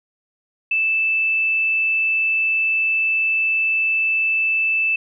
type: tone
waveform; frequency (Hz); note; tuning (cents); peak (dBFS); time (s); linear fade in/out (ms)
sine; 2637; E7; 0; -16; 0.71-4.96; 5
effects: none